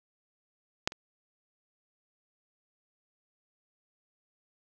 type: clicks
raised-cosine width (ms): 0.2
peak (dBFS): -8 / -25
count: 2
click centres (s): 0.875 / 0.921
effects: none